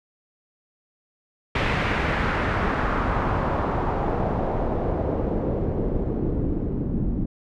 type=noise with low-pass filter sweep; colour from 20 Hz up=pink; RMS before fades=-24 dBFS; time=1.55-7.26 s; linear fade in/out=5 ms; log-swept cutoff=2400 to 240 Hz; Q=1.5; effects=none